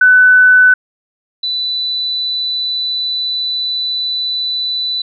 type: tone pair in turn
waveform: sine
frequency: 1500 / 3983 Hz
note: F#6 / B7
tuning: +23 / +14 cents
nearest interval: octave + perfect fourth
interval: 1691 cents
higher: second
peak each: -4 / -15 dBFS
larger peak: first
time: 0.01-0.74 / 1.43-5.02 s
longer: second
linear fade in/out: 5 ms
effects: none